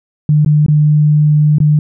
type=tone with dropouts; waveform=sine; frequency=150.3 Hz; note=D3; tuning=40 cents sharp; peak=-6 dBFS; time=0.29-1.79 s; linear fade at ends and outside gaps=2 ms; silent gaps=0.448-0.461 / 0.663-0.683 / 1.584-1.602 s; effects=none